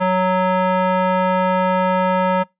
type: tone with band-pass filter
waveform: square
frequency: 185 Hz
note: F#3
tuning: in tune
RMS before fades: -17 dBFS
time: 0-2.44 s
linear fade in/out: 20 ms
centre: 880 Hz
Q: 1.2
effects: noise-tail reverb RT60 0.2 s tail -25 dB re dry + resampled to 8000 Hz